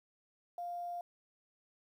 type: tone with quantisation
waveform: sine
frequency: 700 Hz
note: F5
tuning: 4 cents sharp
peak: -38 dBFS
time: 0.58-1.01 s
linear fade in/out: 2 ms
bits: 11
effects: none